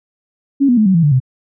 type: tone with pitch steps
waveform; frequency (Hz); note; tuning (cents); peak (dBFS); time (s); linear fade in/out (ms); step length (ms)
sine; 277.2 / 244.1 / 215 / 189.33 / 166.74 / 146.84 / 129.32; C#4 / B3 / A3 / F#3 / E3 / D3 / C3; 0 / -20 / -40 / +40 / +20 / 0 / -20; -8; 0.6-1.202; 20; 86
effects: none